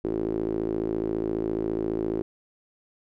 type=tone with band-pass filter; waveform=sawtooth; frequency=54.6 Hz; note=A1; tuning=13 cents flat; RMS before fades=-28 dBFS; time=0.04-2.22 s; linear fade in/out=0 ms; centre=360 Hz; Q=5.6; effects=none